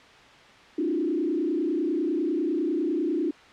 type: tone with frequency modulation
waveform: sine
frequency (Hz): 321.6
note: E4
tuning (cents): -43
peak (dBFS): -23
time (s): 0.78-3.31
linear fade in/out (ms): 5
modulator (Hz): 30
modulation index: 1.5
effects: white hiss -50 dBFS RMS until 3.52 s + low-pass 3000 Hz 12 dB/octave